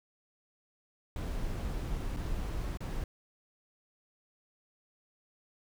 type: noise with dropouts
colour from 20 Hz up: brown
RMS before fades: -35 dBFS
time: 1.16-3.04 s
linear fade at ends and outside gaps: 2 ms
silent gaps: 2.164-2.168 / 2.773-2.805 s
effects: none